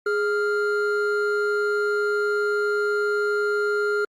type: tone pair together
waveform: triangle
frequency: 415.3 / 1396.9 Hz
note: G#4 / F6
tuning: 0 / 0 cents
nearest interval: octave + major sixth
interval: 2100 cents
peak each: -20 / -23 dBFS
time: 0.06-4.05 s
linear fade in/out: 5 ms
effects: Opus 48 kbps